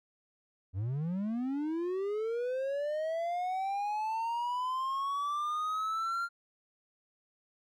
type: linear sweep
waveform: triangle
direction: up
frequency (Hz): 87.31 to 1396.9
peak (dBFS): -29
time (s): 0.73-6.29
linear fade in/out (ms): 50
effects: none